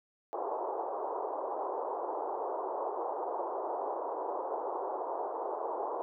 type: band-pass noise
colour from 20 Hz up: white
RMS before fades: -36 dBFS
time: 0.33-6.02 s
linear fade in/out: 0 ms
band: 360 to 1000 Hz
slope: 48 dB/octave
effects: none